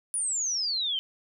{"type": "exponential sweep", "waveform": "sine", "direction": "down", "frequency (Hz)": [9920, 3038], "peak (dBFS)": -26, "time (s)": [0.14, 0.99], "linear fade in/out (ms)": 0, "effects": []}